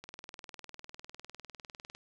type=click train; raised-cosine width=0.2 ms; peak=-28 dBFS; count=39; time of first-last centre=0.04-1.95 s; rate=19.9 Hz; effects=none